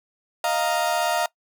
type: chord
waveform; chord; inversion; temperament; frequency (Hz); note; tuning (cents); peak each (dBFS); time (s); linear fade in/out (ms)
35% pulse; Eb suspended second; none; equal; 622.3 / 698.5 / 932.3; Eb5 / F5 / Bb5; 0 / 0 / 0; -25 / -22 / -25; 0.44-1.26; 2
effects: noise-tail reverb RT60 0.1 s tail -21 dB re dry